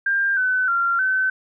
sine tone with pitch steps, 1595 / 1510 / 1381 / 1526 Hz, G6 / F#6 / F6 / G6, +30 / +35 / -20 / -47 cents, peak -17 dBFS, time 0.06-1.3 s, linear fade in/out 5 ms, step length 310 ms, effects none

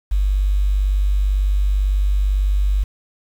sine tone with quantisation, 49 Hz, G1, in tune, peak -14 dBFS, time 0.11-2.84 s, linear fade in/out 10 ms, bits 7, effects none

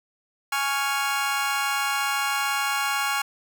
25% pulse chord, Db major, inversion second, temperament equal, 830.6 / 1108.7 / 1396.9 Hz, Ab5 / Db6 / F6, 0 / 0 / 0 cents, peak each -24 dBFS, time 0.52-3.22 s, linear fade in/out 5 ms, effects none

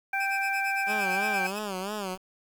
harmonic tone, 784 Hz, G5, in tune, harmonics 1 / 2 / 3, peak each -30 / -30 / -30 dBFS, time 0.13-1.47 s, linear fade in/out 5 ms
sawtooth tone with tremolo, 2558 Hz, D#7, 47 cents sharp, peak -31 dBFS, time 0.2-1.59 s, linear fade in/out 5 ms, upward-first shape sine, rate 8.8 Hz, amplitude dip 100%
10% pulse tone with vibrato, 198.2 Hz, G3, 19 cents sharp, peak -23 dBFS, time 0.86-2.18 s, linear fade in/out 50 ms, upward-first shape sine, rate 3 Hz, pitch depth 130 cents each way
effects 8-bit

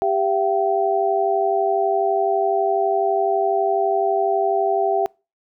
sine tone cluster, 394.8 / 676 / 768 Hz, G4 / E5 / G5, +12 / +43 / -36 cents, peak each -21 dBFS, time 0.02-5.06 s, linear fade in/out 0 ms, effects noise-tail reverb RT60 0.3 s tail -26 dB re dry

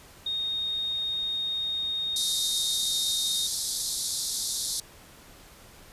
sine tone, 3709 Hz, A#7, 9 cents flat, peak -27 dBFS, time 0.26-3.47 s, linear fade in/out 5 ms
pink band-pass noise, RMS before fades -31 dBFS, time 2.16-4.8 s, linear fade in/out 2 ms, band 3600 to 12000 Hz, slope 96 dB/octave
effects pink hiss -51 dBFS RMS until 5.92 s + resampled to 32000 Hz

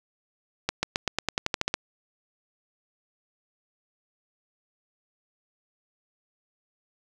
accelerating click train, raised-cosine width 0.2 ms, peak -7 dBFS, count 12, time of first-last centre 0.69-1.741 s, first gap 140 ms, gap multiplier 0.92, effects none

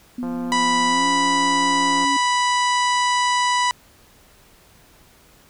sine tone with pitch glide, 246.9 to 278.7 Hz, B3 to C#4, 0 to +9 cents, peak -24 dBFS, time 0.18-2.17 s, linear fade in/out 5 ms, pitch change +209 cents, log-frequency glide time 0.87-1.06 s
click train, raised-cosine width 1 ms, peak -21 dBFS, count 317, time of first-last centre 0.23-2.046 s, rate 174 Hz
harmonic tone, 986 Hz, B5, 3 cents flat, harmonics 1 / 2 / 3 / 4 / 5 / 6 / 7 / 8 / 9, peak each -18 / -24 / -28 / -30 / -32 / -34 / -35 / -36 / -37 dBFS, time 0.52-3.71 s, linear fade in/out 0 ms
effects pink hiss -52 dBFS RMS until 5.49 s

